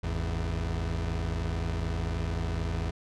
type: tone pair together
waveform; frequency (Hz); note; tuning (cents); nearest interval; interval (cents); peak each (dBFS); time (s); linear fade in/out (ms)
30% pulse; 53.4 / 82.8; G#1 / E2; +49 / +8; minor sixth; 759; -30 / -28; 0.03-2.91; 10
effects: low-pass 6000 Hz 12 dB/octave